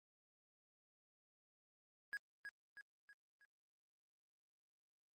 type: tone with echo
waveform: triangle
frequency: 1658 Hz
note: G#6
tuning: 3 cents flat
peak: -39 dBFS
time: 2.13-2.17 s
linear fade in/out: 0 ms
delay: 320 ms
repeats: 4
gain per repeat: -6 dB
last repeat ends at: 3.45 s
effects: Opus 24 kbps